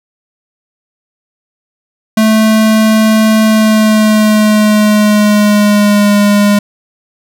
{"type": "tone with pitch glide", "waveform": "square", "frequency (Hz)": [218.5, 205], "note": ["A3", "G#3"], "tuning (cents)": [-12, -22], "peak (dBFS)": -6, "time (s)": [2.17, 6.59], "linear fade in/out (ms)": 5, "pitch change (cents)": -110, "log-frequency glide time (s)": [3.43, 6.15], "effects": []}